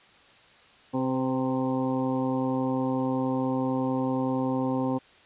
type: harmonic tone with a mistuned harmonic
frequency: 130.81 Hz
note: C3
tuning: in tune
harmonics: 1 / 2 / 3 / 4 / 6 / 7 / 8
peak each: -34 / -26 / -37 / -32 / -37 / -37 / -40 dBFS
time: 0.93-4.99 s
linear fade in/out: 20 ms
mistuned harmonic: 4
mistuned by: -20 cents
effects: white hiss -55 dBFS RMS until 5.25 s + resampled to 8000 Hz